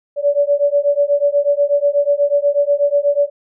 sine beating tone pair, 570 / 578.2 Hz, C#5 / D5, +48 / -27 cents, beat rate 8.2 Hz, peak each -15 dBFS, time 0.16-3.3 s, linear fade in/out 50 ms, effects none

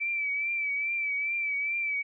sine tone with vibrato, 2315 Hz, D7, 25 cents flat, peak -27 dBFS, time 0-2.03 s, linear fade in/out 20 ms, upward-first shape triangle, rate 2.4 Hz, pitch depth 54 cents each way, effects none

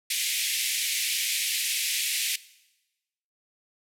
pink band-pass noise, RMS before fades -28 dBFS, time 0.1-2.36 s, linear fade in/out 5 ms, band 2100 to 14000 Hz, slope 48 dB/octave, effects noise-tail reverb RT60 1.0 s tail -19 dB re dry

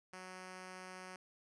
5% pulse tone, 185 Hz, F#3, in tune, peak -37 dBFS, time 0.13-1.16 s, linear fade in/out 2 ms, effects resampled to 22050 Hz

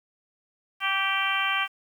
harmonic tone with a mistuned harmonic, 390.6 Hz, G4, 6 cents flat, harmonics 2 / 3 / 4 / 5 / 6 / 7 / 8, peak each -34 / -29 / -30 / -33 / -29 / -32 / -31 dBFS, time 0.8-1.68 s, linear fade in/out 50 ms, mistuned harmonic 3, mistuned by -17 cents, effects 9-bit

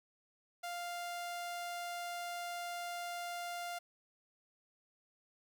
sawtooth tone, 698.5 Hz, F5, in tune, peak -36 dBFS, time 0.63-3.79 s, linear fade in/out 10 ms, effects none

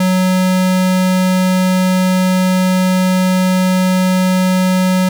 square tone, 185 Hz, F#3, in tune, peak -11 dBFS, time 0-5.09 s, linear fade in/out 5 ms, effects none

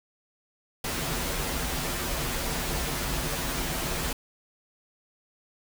pink noise with comb filter, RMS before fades -30 dBFS, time 0.84-4.13 s, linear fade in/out 5 ms, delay 9.8 ms, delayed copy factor -0.8, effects none

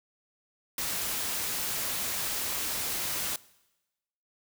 white noise, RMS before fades -32 dBFS, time 0.78-3.36 s, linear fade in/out 2 ms, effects noise-tail reverb RT60 1.0 s tail -21 dB re dry

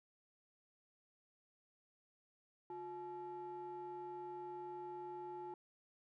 triangle ring-modulated tone, 250.2 Hz, B3, 23 cents sharp, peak -40 dBFS, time 2.7-5.54 s, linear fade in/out 2 ms, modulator 608 Hz, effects none

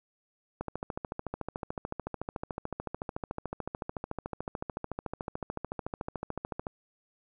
click train, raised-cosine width 1 ms, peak -20 dBFS, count 84, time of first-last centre 0.61-6.668 s, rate 13.7 Hz, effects none

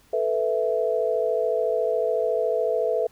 sine chord, A suspended second, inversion none, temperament equal, 440 / 493.9 / 659.3 Hz, A4 / B4 / E5, 0 / 0 / 0 cents, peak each -25 dBFS, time 0.13-3.07 s, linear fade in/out 5 ms, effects pink hiss -58 dBFS RMS until 3.11 s

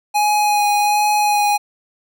square tone with vibrato, 832 Hz, G#5, 3 cents sharp, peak -14 dBFS, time 0.14-1.58 s, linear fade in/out 20 ms, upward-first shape sine, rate 1.3 Hz, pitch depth 14 cents each way, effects none

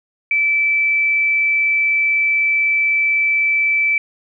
sine tone, 2318 Hz, D7, 23 cents flat, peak -13 dBFS, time 0.31-3.98 s, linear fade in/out 2 ms, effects none

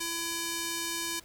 square tone with band-pass filter, 335.6 Hz, E4, 31 cents sharp, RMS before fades -34 dBFS, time 0-1.2 s, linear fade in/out 10 ms, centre 7800 Hz, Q 0.58, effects pink hiss -56 dBFS RMS until 1.24 s

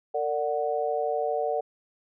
sine chord, Bb augmented, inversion none, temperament equal with one note detuned, 455 / 587.3 / 740 Hz, Bb4 / D5 / F#5, -42 / 0 / 0 cents, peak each -29 dBFS, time 0.14-1.61 s, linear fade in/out 10 ms, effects none

